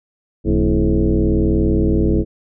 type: tone with frequency modulation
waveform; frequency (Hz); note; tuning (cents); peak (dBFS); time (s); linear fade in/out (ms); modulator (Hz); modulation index
sine; 129.8; C3; -13; -12; 0.44-2.25; 50; 99.2; 3
effects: none